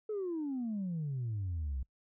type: exponential sweep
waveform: sine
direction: down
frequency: 440 to 61.74 Hz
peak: -32 dBFS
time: 0.09-1.83 s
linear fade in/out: 5 ms
effects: noise-tail reverb RT60 0.1 s tail -25 dB re dry + tanh soft clip ceiling -31 dBFS